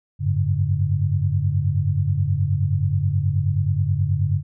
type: tone cluster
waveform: sine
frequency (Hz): 93.1 / 102.5 / 142.2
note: F#2 / G#2 / C#3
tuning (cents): +11 / -22 / +45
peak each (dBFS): -22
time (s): 0.19-4.43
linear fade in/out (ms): 50
effects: none